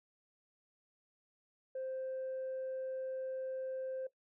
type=tone; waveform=sine; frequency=523 Hz; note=C5; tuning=1 cent flat; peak=-36 dBFS; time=1.75-4.07 s; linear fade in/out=5 ms; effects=noise-tail reverb RT60 0.1 s tail -17 dB re dry + tanh soft clip ceiling -35 dBFS